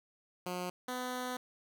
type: tone pair in turn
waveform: 10% pulse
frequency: 179.8 / 251.2 Hz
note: F#3 / B3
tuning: -49 / +30 cents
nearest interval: tritone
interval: 579 cents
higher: second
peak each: -28 dBFS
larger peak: neither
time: 0.46-0.7 / 0.88-1.37 s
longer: second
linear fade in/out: 5 ms
effects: none